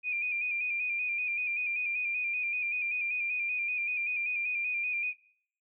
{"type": "tone with vibrato", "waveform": "sine", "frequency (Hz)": 2432, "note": "D#7", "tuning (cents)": -40, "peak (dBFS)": -29, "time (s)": [0.03, 5.14], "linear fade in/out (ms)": 50, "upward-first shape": "square", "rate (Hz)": 5.2, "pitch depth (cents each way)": 37, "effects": ["noise-tail reverb RT60 0.6 s tail -20 dB re dry"]}